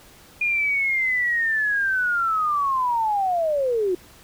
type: linear sweep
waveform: sine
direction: down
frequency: 2440 to 348 Hz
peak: -19 dBFS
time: 0.41-3.95 s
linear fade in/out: 5 ms
effects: pink hiss -49 dBFS RMS until 4.23 s